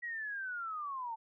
sine linear sweep, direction down, 1931 to 880 Hz, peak -37 dBFS, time 0.02-1.16 s, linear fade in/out 20 ms, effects none

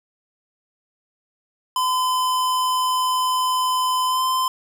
square tone with pitch glide, 1018 to 1031.6 Hz, C6 to C6, -48 to -25 cents, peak -19 dBFS, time 1.76-4.48 s, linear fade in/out 2 ms, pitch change +23 cents, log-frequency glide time 4.07-4.23 s, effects none

